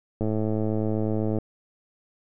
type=click train; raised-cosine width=2 ms; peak=-14 dBFS; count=128; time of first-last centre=0.21-1.386 s; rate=108 Hz; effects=none